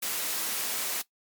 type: high-pass noise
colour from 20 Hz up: white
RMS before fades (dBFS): -31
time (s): 0.02-1.02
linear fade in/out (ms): 10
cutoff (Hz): 230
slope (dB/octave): 12
effects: noise-tail reverb RT60 0.1 s tail -17 dB re dry + MP3 96 kbps